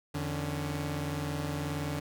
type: tone cluster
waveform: sawtooth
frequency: 85.3 / 148.8 / 278.9 Hz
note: F2 / D3 / C#4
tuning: -40 / +23 / +11 cents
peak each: -35 / -30 / -35 dBFS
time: 0.14-2 s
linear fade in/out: 10 ms
effects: none